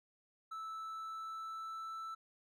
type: tone with pitch glide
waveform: triangle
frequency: 1313 to 1322.9 Hz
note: E6 to E6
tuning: -7 to +6 cents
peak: -40 dBFS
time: 0.51-2.15 s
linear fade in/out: 10 ms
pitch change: +13 cents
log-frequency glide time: 0.69-1.95 s
effects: none